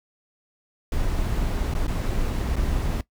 brown noise with dropouts, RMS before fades -24 dBFS, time 0.92-3.01 s, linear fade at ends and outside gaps 2 ms, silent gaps 1.739-1.75 / 1.869-1.879 / 2.558-2.564 s, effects noise-tail reverb RT60 0.1 s tail -18 dB re dry

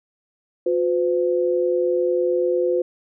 sine tone pair together, 359.2 / 508 Hz, F4 / B4, +49 / +49 cents, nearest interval tritone, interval 600 cents, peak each -20 dBFS, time 0.66-2.82 s, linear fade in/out 5 ms, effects none

